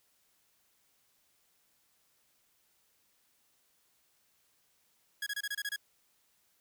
sawtooth tone bursts, 1661.2 Hz, G#6, in tune, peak -30 dBFS, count 8, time 5.22-5.762 s, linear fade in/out 5 ms, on 45 ms, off 26 ms, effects white hiss -72 dBFS RMS until 6.6 s

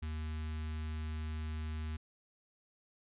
square tone with notch filter, 77.78 Hz, D#2, in tune, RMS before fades -39 dBFS, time 0.02-1.97 s, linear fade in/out 10 ms, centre 560 Hz, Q 0.57, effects resampled to 8000 Hz

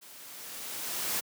white noise with level ramp, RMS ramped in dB -51 to -30 dBFS, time 0.01-1.21 s, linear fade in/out 20 ms, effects high-pass 150 Hz 12 dB/octave

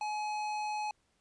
sine tone with tanh clipping, 846 Hz, G#5, 32 cents sharp, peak -35 dBFS, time 0.01-0.91 s, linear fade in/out 2 ms, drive 16 dB, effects pink hiss -74 dBFS RMS until 1.2 s + resampled to 22050 Hz

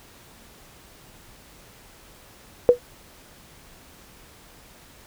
sine tone with exponential decay, 488.2 Hz, B4, 20 cents flat, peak -5 dBFS, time 2.69-2.79 s, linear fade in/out 0 ms, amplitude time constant 20 ms, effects pink hiss -50 dBFS RMS until 5.06 s

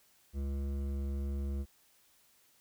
sine tone with hard clipping, 69.3 Hz, C#2, in tune, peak -35 dBFS, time 0.33-1.66 s, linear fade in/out 50 ms, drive 12 dB, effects white hiss -67 dBFS RMS until 2.6 s

